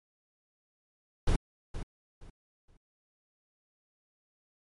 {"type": "noise with echo", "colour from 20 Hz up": "brown", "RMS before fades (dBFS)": -24, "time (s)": [1.27, 1.36], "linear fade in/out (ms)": 5, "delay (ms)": 470, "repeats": 3, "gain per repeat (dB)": -12, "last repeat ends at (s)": 2.77, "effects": ["MP3 48 kbps"]}